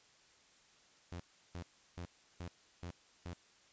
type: tone bursts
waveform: sawtooth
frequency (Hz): 87.31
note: F2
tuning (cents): 0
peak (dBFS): -39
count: 6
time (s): 1.12-3.332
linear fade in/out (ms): 0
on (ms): 77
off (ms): 350
effects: white hiss -66 dBFS RMS until 3.72 s + resampled to 16000 Hz